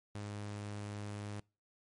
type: tone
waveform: sawtooth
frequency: 103.3 Hz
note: G#2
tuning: 9 cents flat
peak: -37 dBFS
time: 0.15-1.4 s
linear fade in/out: 0 ms
effects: noise-tail reverb RT60 0.3 s tail -25 dB re dry + MP3 48 kbps